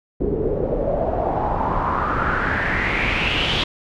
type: noise with low-pass filter sweep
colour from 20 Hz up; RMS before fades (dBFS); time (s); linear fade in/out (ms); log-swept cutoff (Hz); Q
pink; -21; 0.2-3.64; 5; 370 to 3400; 4.8
effects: none